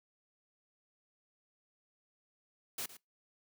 white noise with echo, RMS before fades -39 dBFS, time 2.78-2.86 s, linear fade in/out 5 ms, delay 110 ms, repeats 1, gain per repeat -14 dB, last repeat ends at 2.97 s, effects noise-tail reverb RT60 0.2 s tail -24 dB re dry + high-pass 100 Hz 12 dB/octave

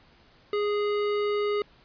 sine tone with hard clipping, 414 Hz, G#4, 5 cents flat, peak -26 dBFS, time 0.53-1.62 s, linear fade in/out 2 ms, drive 17 dB, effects pink hiss -58 dBFS RMS until 1.84 s + resampled to 11025 Hz

